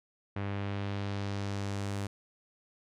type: tone with low-pass filter sweep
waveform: sawtooth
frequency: 99.9 Hz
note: G2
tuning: 33 cents sharp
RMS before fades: -35 dBFS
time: 0.36-2.07 s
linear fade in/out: 5 ms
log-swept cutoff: 2300 to 9700 Hz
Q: 1.2
effects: none